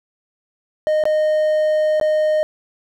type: tone with dropouts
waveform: triangle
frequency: 616 Hz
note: D#5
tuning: 17 cents flat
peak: -12 dBFS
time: 0.87-2.43 s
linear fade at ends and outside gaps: 0 ms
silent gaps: 1.038-1.054 / 1.999-2.012 s
effects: none

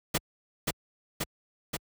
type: noise with echo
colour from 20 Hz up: pink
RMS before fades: -25 dBFS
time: 0.14-0.18 s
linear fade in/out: 10 ms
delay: 530 ms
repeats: 3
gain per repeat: -2 dB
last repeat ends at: 1.77 s
effects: high-pass 60 Hz 12 dB/octave

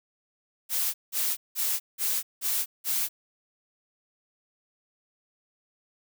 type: noise bursts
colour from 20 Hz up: blue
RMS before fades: -27 dBFS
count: 6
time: 0.69-3.09 s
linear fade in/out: 50 ms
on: 250 ms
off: 180 ms
effects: none

